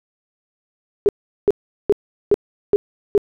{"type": "tone bursts", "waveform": "sine", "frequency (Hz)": 409, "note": "G#4", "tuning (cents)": -26, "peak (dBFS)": -9, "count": 6, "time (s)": [1.06, 3.178], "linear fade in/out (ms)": 0, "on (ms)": 28, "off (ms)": 390, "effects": []}